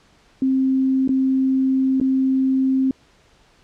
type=tone with dropouts; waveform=sine; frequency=264.2 Hz; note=C4; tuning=17 cents sharp; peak=-15 dBFS; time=0.42-2.91 s; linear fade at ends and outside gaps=2 ms; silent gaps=1.077-1.091 / 2.001-2.012 s; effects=pink hiss -55 dBFS RMS until 3.63 s + low-pass 6000 Hz 12 dB/octave